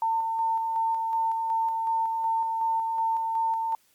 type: tone with tremolo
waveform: sine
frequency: 902 Hz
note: A5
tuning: 43 cents sharp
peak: -22 dBFS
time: 0.02-3.75 s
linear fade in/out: 2 ms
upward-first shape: square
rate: 2.7 Hz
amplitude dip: 30%
effects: white hiss -64 dBFS RMS until 3.94 s + MP3 96 kbps